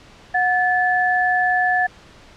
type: tone pair together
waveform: sine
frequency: 730 / 1736.2 Hz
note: F#5 / A6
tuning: -24 / -24 cents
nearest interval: octave + minor third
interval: 1500 cents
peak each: -18 dBFS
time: 0.34-1.87 s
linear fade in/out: 10 ms
effects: pink hiss -46 dBFS RMS until 2.36 s + low-pass 5000 Hz 12 dB/octave